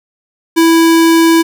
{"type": "tone", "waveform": "square", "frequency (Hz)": 329.6, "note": "E4", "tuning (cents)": 0, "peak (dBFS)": -6, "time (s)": [0.56, 1.43], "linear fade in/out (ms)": 20, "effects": []}